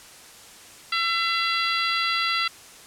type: harmonic tone with a mistuned harmonic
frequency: 673 Hz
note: E5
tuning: 36 cents sharp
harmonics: 2 / 3 / 4 / 5 / 6 / 7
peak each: -26 / -28 / -29 / -30 / -31 / -31 dBFS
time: 0.92-2.48 s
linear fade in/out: 5 ms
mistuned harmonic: 4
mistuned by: +25 cents
effects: white hiss -46 dBFS RMS until 2.86 s + low-pass 10000 Hz 12 dB/octave